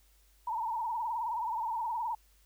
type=tone with vibrato; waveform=sine; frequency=920 Hz; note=A#5; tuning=23 cents flat; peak=-31 dBFS; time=0.47-2.15 s; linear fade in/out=5 ms; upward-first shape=triangle; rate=19 Hz; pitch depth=130 cents each way; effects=added 50 Hz sine -63 dBFS peak until 2.45 s + white hiss -68 dBFS RMS until 2.45 s